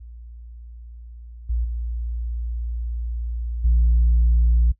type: tone with level steps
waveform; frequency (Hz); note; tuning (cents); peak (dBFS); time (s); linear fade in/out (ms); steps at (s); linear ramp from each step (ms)
sine; 58.27; A#1; 0; -37 / -19 / -24 / -12; 0-4.72; 10; 1.49 / 1.64 / 3.64; 10
effects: noise-tail reverb RT60 0.1 s tail -18 dB re dry + tanh soft clip ceiling -11 dBFS